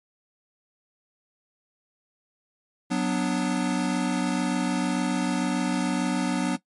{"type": "chord", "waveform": "square", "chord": "B minor", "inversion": "second", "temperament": "equal", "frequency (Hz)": [185, 246.9, 293.7], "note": ["F#3", "B3", "D4"], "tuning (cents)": [0, 0, 0], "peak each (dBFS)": -28, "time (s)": [2.9, 6.57], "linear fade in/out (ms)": 20, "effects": ["noise-tail reverb RT60 0.1 s tail -17 dB re dry", "MP3 48 kbps"]}